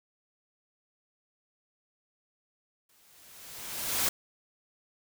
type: noise with exponential growth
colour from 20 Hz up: white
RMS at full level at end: -26 dBFS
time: 2.89-4.09 s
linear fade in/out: 5 ms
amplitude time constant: 260 ms
effects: none